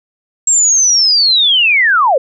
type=linear sweep; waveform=sine; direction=down; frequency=7620 to 481.8 Hz; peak=-7 dBFS; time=0.47-2.18 s; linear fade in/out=5 ms; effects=none